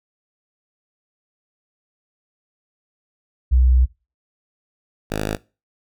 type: tone pair in turn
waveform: sine / 5% pulse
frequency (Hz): 62.9 / 52.46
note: B1 / G#1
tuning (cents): +32 / +18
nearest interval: minor third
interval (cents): 314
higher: first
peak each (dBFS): -11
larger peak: neither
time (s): 3.51-3.86 / 5.1-5.37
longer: first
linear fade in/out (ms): 20
effects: noise-tail reverb RT60 0.3 s tail -22 dB re dry